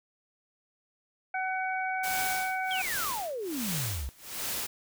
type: harmonic tone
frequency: 752 Hz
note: F#5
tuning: 28 cents sharp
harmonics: 1 / 2 / 3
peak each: -31 / -34 / -36 dBFS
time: 1.34-2.82 s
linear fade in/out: 5 ms
type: noise with tremolo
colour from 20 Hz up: white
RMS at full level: -33 dBFS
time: 2.03-4.67 s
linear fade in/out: 10 ms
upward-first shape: sine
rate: 1.3 Hz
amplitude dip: 95%
type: exponential sweep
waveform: sine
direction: down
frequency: 3351 to 59.7 Hz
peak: -32 dBFS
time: 2.71-4.09 s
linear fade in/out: 0 ms
effects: none